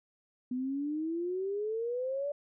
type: exponential sweep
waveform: sine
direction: up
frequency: 247 to 585 Hz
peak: -31 dBFS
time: 0.51-2.32 s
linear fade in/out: 5 ms
effects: none